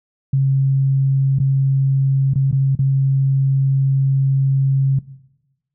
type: tone with dropouts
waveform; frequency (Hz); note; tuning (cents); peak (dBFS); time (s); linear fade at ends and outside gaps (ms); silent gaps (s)
sine; 135.6; C#3; -38; -12; 0.33-4.99; 5; 1.388-1.399 / 2.337-2.356 / 2.514-2.526 / 2.753-2.79
effects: noise-tail reverb RT60 1.0 s tail -18 dB re dry